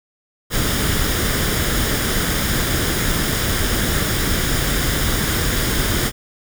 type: noise with comb filter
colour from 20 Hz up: pink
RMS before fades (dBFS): -19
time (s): 0.5-6.12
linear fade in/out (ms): 50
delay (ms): 0.58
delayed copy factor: +0.5
effects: none